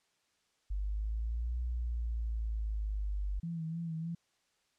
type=linear two-way sweep; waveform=sine; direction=up then down; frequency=48.44 to 60.7 to 48.44 Hz; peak=-32 dBFS; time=0.7-3.4 s; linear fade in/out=10 ms; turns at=1.6 s
type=tone with vibrato; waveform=sine; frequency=164.5 Hz; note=E3; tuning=3 cents flat; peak=-35 dBFS; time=3.43-4.15 s; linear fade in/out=5 ms; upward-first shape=sine; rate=3.3 Hz; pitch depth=48 cents each way
effects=white hiss -75 dBFS RMS until 4.78 s + low-pass 7000 Hz 12 dB/octave